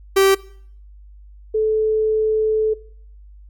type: tone pair in turn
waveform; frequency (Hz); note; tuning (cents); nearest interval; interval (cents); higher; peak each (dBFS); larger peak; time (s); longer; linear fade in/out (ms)
45% pulse / sine; 388.4 / 435; G4 / A4; -16 / -20; major second; 196; second; -11 / -15; first; 0.16-0.35 / 1.54-2.74; second; 10
effects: noise-tail reverb RT60 0.6 s tail -21 dB re dry + added 50 Hz sine -40 dBFS peak until 3.49 s